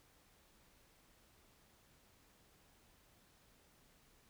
silence, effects pink hiss -69 dBFS RMS until 4.29 s

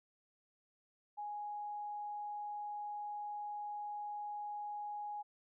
sine tone, 830.6 Hz, G#5, in tune, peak -40 dBFS, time 1.17-5.23 s, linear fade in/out 20 ms, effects none

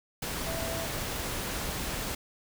sine tone in noise, 660 Hz, E5, 2 cents sharp, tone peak -37 dBFS, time 0.46-0.86 s, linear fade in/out 5 ms, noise pink, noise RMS -34 dBFS, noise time 0.22-2.15 s, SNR -6 dB, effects none

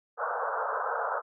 white band-pass noise, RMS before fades -31 dBFS, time 0.17-1.22 s, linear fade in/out 50 ms, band 450 to 1500 Hz, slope 96 dB/octave, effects none

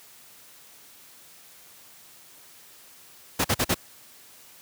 pink noise bursts, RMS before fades -22 dBFS, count 4, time 3.39-3.746 s, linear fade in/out 10 ms, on 56 ms, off 44 ms, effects white hiss -51 dBFS RMS until 4.61 s + high-pass 80 Hz 12 dB/octave

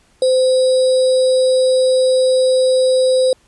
sine tone with sample-and-hold, 515 Hz, C5, 28 cents flat, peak -10 dBFS, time 0.22-3.33 s, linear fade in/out 2 ms, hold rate 4410 Hz, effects pink hiss -55 dBFS RMS until 3.47 s + resampled to 24000 Hz

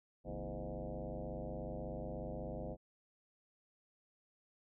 sine tone with frequency modulation, 228.5 Hz, A#3, 34 cents flat, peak -40 dBFS, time 0.24-2.77 s, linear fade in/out 50 ms, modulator 96.5 Hz, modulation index 4.6, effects none

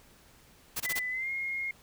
white noise bursts, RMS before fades -33 dBFS, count 4, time 0.76-0.995 s, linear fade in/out 10 ms, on 43 ms, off 21 ms
sine tone with pitch glide, 2000 to 2144 Hz, B6 to C7, +21 to +42 cents, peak -31 dBFS, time 0.85-1.71 s, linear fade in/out 2 ms, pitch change +121 cents, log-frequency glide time 1.1-1.3 s
effects pink hiss -59 dBFS RMS until 1.82 s

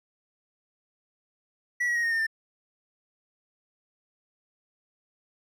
triangle tone with pitch steps, 1946 / 1913.7 / 1881.9 / 1850.6 / 1819.9 / 1789.7 Hz, B6 / A#6 / A#6 / A#6 / A#6 / A6, -26 / +45 / +16 / -13 / -42 / +29 cents, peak -22 dBFS, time 1.8-2.268 s, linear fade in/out 10 ms, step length 78 ms, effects none

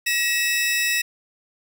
sawtooth tone pair together, 1911 / 2619 Hz, A#6 / E7, +43 / -12 cents, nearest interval perfect fourth, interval 545 cents, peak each -19 dBFS, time 0.06-1.02 s, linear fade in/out 10 ms, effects none

